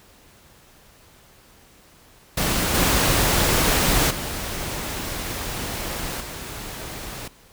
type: noise with level steps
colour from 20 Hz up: pink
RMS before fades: -22 / -19 / -29 / -34 dBFS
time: 2.37-7.28 s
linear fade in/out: 5 ms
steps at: 2.74 / 4.1 / 6.2 s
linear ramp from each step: 10 ms
effects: pink hiss -52 dBFS RMS until 7.52 s